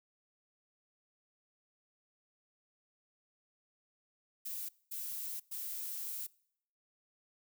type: noise bursts at uneven times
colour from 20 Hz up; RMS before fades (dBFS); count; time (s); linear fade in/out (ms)
violet; -41; 3; 4.45-4.69 / 4.91-5.4 / 5.51-6.27; 10
effects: noise-tail reverb RT60 0.7 s tail -24 dB re dry